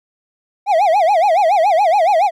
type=tone with vibrato; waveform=triangle; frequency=731 Hz; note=F#5; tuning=21 cents flat; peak=-8 dBFS; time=0.66-2.31 s; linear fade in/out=50 ms; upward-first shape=sine; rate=7.1 Hz; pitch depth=250 cents each way; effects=none

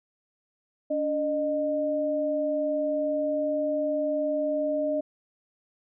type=tone pair together; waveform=sine; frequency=288.4 / 611 Hz; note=D4 / D#5; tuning=-31 / -32 cents; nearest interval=octave + minor second; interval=1299 cents; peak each=-30 / -25 dBFS; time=0.9-5.01 s; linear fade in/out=10 ms; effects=none

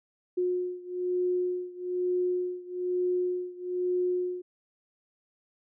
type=beating tone pair; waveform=sine; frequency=360.4 / 361.5 Hz; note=F#4 / F#4; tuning=-45 / -40 cents; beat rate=1.1 Hz; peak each=-29 / -31 dBFS; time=0.37-4.42 s; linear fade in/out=10 ms; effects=none

